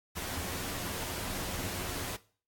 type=noise with comb filter; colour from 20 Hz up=pink; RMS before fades=-37 dBFS; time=0.15-2.17 s; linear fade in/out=20 ms; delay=11 ms; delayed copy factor=+0.55; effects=noise-tail reverb RT60 0.4 s tail -18 dB re dry + AAC 64 kbps